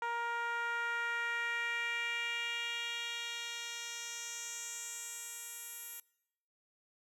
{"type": "tone with band-pass filter sweep", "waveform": "10% pulse", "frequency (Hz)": 470, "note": "A#4", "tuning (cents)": 14, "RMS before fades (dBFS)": -39, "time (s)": [0.02, 6], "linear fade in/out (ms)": 2, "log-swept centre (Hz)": [1000, 12000], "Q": 2, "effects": ["noise-tail reverb RT60 0.8 s tail -23 dB re dry"]}